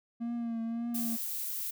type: tone with vibrato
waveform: triangle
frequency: 232 Hz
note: A#3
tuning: 8 cents flat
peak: -30 dBFS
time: 0.2-1.17 s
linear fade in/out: 20 ms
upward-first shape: triangle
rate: 1.8 Hz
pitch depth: 43 cents each way
type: noise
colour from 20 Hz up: violet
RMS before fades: -36 dBFS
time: 0.94-1.71 s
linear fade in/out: 10 ms
effects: none